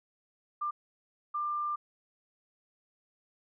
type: tone bursts at uneven times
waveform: sine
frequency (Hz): 1192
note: D6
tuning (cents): +25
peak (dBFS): -30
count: 2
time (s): 0.61-0.71 / 1.34-1.76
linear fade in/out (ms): 10
effects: none